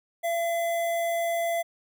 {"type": "tone with notch filter", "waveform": "square", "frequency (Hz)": 677, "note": "E5", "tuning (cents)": 46, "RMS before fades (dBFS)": -27, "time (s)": [0.23, 1.63], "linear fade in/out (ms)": 20, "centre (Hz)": 4600, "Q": 1.2, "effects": []}